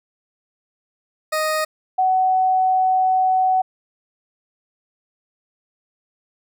20% pulse / sine tone pair in turn, 622.3 / 749.3 Hz, D#5 / F#5, 0 / +22 cents, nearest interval minor third, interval 322 cents, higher second, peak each -14 dBFS, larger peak neither, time 1.32-1.65 / 1.98-3.62 s, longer second, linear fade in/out 10 ms, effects none

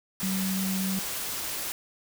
sine tone in noise, 190.6 Hz, G3, 48 cents flat, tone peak -27 dBFS, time 0.23-0.99 s, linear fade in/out 0 ms, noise white, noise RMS -33 dBFS, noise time 0.2-1.72 s, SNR +3 dB, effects none

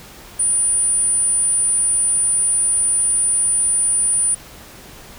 sine tone, 9410 Hz, D9, 2 cents sharp, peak -14 dBFS, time 0.39-4.35 s, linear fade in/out 10 ms, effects pink hiss -40 dBFS RMS until 5.18 s

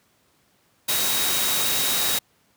sine tone in noise, 3800 Hz, A#7, 33 cents sharp, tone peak -28 dBFS, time 0.88-2.19 s, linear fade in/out 10 ms, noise white, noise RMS -23 dBFS, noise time 0.88-2.19 s, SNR -8 dB, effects pink hiss -63 dBFS RMS until 2.56 s + high-pass 100 Hz 12 dB/octave

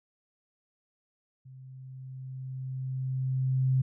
sine tone with level ramp, 130.81 Hz, C3, in tune, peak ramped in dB -46 to -21 dBFS, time 1.45-3.82 s, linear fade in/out 10 ms, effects none

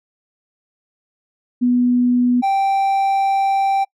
sine / triangle tone pair in turn, 245.9 / 782.6 Hz, B3 / G5, -7 / -3 cents, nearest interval octave + minor sixth, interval 2004 cents, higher second, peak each -12 / -12 dBFS, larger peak neither, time 1.61-2.42 / 2.42-3.85 s, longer second, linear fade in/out 20 ms, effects noise-tail reverb RT60 0.1 s tail -26 dB re dry

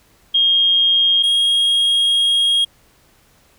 sine / triangle tone pair in turn, 3239 / 3265 Hz, G#7 / G#7, -44 / -30 cents, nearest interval unison, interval 14 cents, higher second, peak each -11 dBFS, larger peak neither, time 0.34-1.23 / 1.23-2.65 s, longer second, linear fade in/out 10 ms, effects pink hiss -54 dBFS RMS until 3.58 s

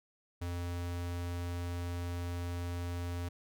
square tone, 87.31 Hz, F2, in tune, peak -36 dBFS, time 0.41-3.29 s, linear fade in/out 10 ms, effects none

